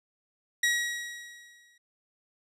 sawtooth tone with exponential decay, 1908 Hz, A#6, 40 cents sharp, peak -18 dBFS, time 0.63-1.78 s, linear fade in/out 5 ms, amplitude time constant 250 ms, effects low-pass 10000 Hz 12 dB/octave

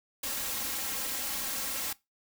white noise with comb filter, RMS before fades -34 dBFS, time 0.23-1.93 s, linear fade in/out 5 ms, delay 3.7 ms, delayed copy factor +0.7, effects noise-tail reverb RT60 0.2 s tail -20 dB re dry

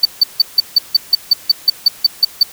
triangle tone bursts, 4558 Hz, C#8, 47 cents sharp, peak -3 dBFS, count 14, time 0.03-2.432 s, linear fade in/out 5 ms, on 23 ms, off 160 ms, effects white hiss -37 dBFS RMS until 2.52 s

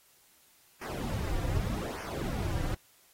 brown noise with flanger, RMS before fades -33 dBFS, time 0.81-2.75 s, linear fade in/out 10 ms, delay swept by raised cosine 0.25 to 4.75 ms, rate 0.83 Hz, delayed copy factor -0.9, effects white hiss -63 dBFS RMS until 3.13 s + AAC 48 kbps

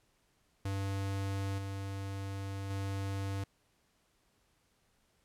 square tone with level steps, 98 Hz, G2, in tune, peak -34 / -38 / -35 dBFS, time 0.65-3.44 s, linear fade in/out 5 ms, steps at 1.58 / 2.7 s, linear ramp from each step 5 ms, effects pink hiss -73 dBFS RMS until 5.24 s + low-pass 12000 Hz 12 dB/octave

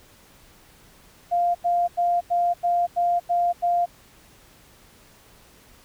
sine tone bursts, 698.5 Hz, F5, in tune, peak -18 dBFS, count 8, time 1.31-3.86 s, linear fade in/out 20 ms, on 240 ms, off 90 ms, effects pink hiss -53 dBFS RMS until 5.84 s

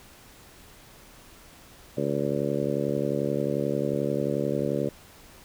harmonic tone, 71.3 Hz, C#2, 49 cents sharp, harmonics 2 / 3 / 4 / 5 / 6 / 7 / 8, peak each -32 / -32 / -32 / -32 / -32 / -32 / -32 dBFS, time 1.97-4.89 s, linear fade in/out 5 ms, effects pink hiss -51 dBFS RMS until 5.44 s

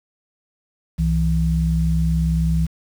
sine tone pair together, 64.81 / 163.3 Hz, C2 / E3, -16 / -16 cents, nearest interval octave + major third, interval 1600 cents, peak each -19 / -18 dBFS, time 0.98-2.67 s, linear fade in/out 20 ms, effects 7-bit

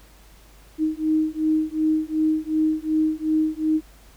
sine beating tone pair, 311.1 / 313.8 Hz, D#4 / D#4, 0 / +15 cents, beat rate 2.7 Hz, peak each -22 dBFS, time 0.78-3.81 s, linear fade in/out 50 ms, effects added 50 Hz sine -49 dBFS peak until 4.16 s + pink hiss -53 dBFS RMS until 4.16 s

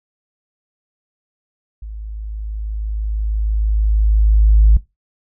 sine tone with level ramp, 53.1 Hz, G#1, 39 cents sharp, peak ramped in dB -27 to -4 dBFS, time 1.82-4.77 s, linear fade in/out 5 ms, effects noise-tail reverb RT60 0.2 s tail -19 dB re dry + tanh soft clip ceiling -2 dBFS

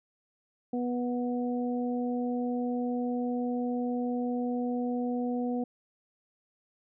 harmonic tone, 244.9 Hz, B3, 14 cents flat, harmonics 1 / 2 / 3, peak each -29 / -35 / -39 dBFS, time 0.73-5.64 s, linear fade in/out 5 ms, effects none

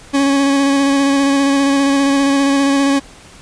40% pulse tone with vibrato, 277.2 Hz, C#4, in tune, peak -10 dBFS, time 0.13-3 s, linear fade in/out 20 ms, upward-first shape square, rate 15 Hz, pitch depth 16 cents each way, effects pink hiss -40 dBFS RMS until 3.41 s + resampled to 22050 Hz

